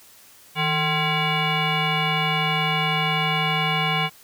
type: tone with frequency modulation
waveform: sine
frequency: 1054 Hz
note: C6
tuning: 12 cents sharp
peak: -19 dBFS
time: 0.55-4.1 s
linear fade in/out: 50 ms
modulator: 607 Hz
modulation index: 3.4
effects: white hiss -50 dBFS RMS until 4.23 s